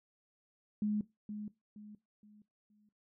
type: tone with echo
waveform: sine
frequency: 210 Hz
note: G#3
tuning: 19 cents sharp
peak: -30 dBFS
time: 0.82-1.01 s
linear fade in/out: 2 ms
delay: 470 ms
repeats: 4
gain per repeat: -9 dB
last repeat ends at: 2.89 s
effects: noise-tail reverb RT60 0.2 s tail -18 dB re dry